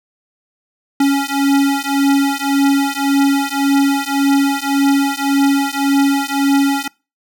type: beating tone pair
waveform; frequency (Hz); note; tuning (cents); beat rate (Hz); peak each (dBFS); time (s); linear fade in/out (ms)
square; 277.2 / 279; C#4 / C#4; 0 / +11; 1.8; -16; 1-6.88; 5
effects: noise-tail reverb RT60 0.3 s tail -26 dB re dry